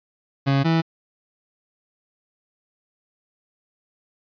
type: tone pair in turn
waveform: 30% pulse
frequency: 137.7 / 163.73 Hz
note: C#3 / E3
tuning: -11 / -11 cents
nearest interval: minor third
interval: 300 cents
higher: second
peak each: -14 / -14 dBFS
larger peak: neither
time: 0.46-0.64 / 0.64-0.82 s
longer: neither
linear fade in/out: 20 ms
effects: resampled to 11025 Hz